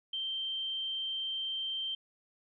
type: tone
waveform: sine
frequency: 3136 Hz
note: G7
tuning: in tune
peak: -33 dBFS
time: 0.13-1.95 s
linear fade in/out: 5 ms
effects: none